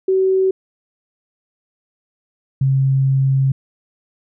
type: tone pair in turn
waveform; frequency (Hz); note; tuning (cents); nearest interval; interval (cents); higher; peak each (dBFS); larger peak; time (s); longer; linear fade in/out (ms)
sine; 379.4 / 134.64; F#4 / C3; +43 / +50; octave + tritone; 1793; first; -12 / -12; neither; 0.08-0.51 / 2.61-3.52; second; 5
effects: none